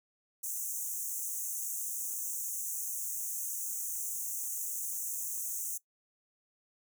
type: high-pass noise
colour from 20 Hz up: pink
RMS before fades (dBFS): -37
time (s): 0.43-5.78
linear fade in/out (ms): 10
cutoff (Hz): 6100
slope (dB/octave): 96
effects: noise-tail reverb RT60 0.1 s tail -19 dB re dry